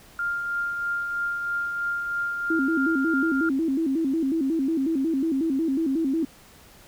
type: tone with tremolo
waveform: sine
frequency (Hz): 1400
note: F6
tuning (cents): +4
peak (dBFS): -23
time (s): 0.19-3.49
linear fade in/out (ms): 2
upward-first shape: triangle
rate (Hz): 3.1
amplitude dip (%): 40
type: tone with vibrato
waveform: sine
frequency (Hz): 296.1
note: D4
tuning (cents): +14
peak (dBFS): -21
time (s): 2.5-6.25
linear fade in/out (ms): 5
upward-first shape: square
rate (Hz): 5.5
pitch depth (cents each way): 170
effects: pink hiss -51 dBFS RMS until 6.87 s